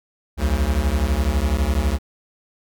square beating tone pair, 62.9 / 74.9 Hz, B1 / D2, +32 / +35 cents, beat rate 12 Hz, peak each -21 dBFS, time 0.37-1.99 s, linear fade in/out 50 ms, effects none

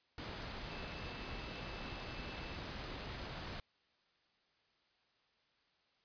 sine tone in noise, 2637 Hz, E7, in tune, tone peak -55 dBFS, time 0.69-2.56 s, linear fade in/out 2 ms, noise pink, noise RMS -45 dBFS, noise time 0.18-3.6 s, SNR -13 dB, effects white hiss -75 dBFS RMS until 6.04 s + resampled to 11025 Hz

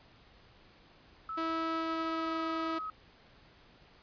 sine tone with pitch glide, 1304 to 1272.7 Hz, E6 to D#6, -19 to +39 cents, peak -36 dBFS, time 1.29-2.9 s, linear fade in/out 2 ms, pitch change -42 cents, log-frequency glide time 1.64-2.46 s
sawtooth tone, 325.7 Hz, E4, 21 cents flat, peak -30 dBFS, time 1.37-2.79 s, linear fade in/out 10 ms
effects pink hiss -60 dBFS RMS until 4.02 s + resampled to 11025 Hz

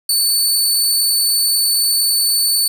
20% pulse tone, 4489 Hz, C#8, 21 cents sharp, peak -7 dBFS, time 0.09-2.68 s, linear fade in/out 5 ms, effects 7-bit

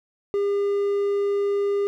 triangle tone, 403.1 Hz, G4, 48 cents sharp, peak -18 dBFS, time 0.34-1.87 s, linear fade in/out 0 ms, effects none

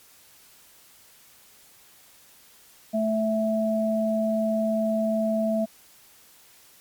sine tone pair together, 219.4 / 658 Hz, A3 / E5, -5 / -3 cents, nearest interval octave + perfect fifth, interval 1902 cents, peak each -24 dBFS, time 2.93-5.66 s, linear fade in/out 20 ms, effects white hiss -54 dBFS RMS until 6.8 s + MP3 96 kbps

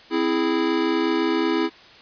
square chord, C augmented, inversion none, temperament equal, 261.6 / 329.6 / 415.3 Hz, C4 / E4 / G#4, 0 / 0 / 0 cents, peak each -27 / -22 / -26 dBFS, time 0.1-1.7 s, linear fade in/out 50 ms, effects white hiss -47 dBFS RMS until 2.01 s + resampled to 11025 Hz

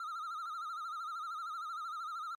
triangle tone with vibrato, 1300 Hz, E6, 24 cents flat, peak -37 dBFS, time 0-2.35 s, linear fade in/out 2 ms, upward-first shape sine, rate 13 Hz, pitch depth 110 cents each way, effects Opus 48 kbps

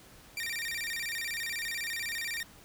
sawtooth tone with vibrato, 2082 Hz, C7, 9 cents flat, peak -30 dBFS, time 0.37-2.43 s, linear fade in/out 2 ms, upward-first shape square, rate 16 Hz, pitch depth 210 cents each way, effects pink hiss -55 dBFS RMS until 2.64 s

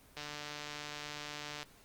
click train, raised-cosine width 0.2 ms, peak -25 dBFS, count 217, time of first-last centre 0.17-1.629 s, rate 148 Hz, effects pink hiss -61 dBFS RMS until 1.84 s + Opus 24 kbps

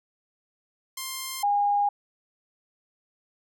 5% pulse / sine tone pair in turn, 1053 / 815.3 Hz, C6 / G#5, +11 / -32 cents, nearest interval major third, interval 443 cents, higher first, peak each -20 dBFS, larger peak neither, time 0.97-1.43 / 1.43-1.89 s, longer neither, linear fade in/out 5 ms, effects none

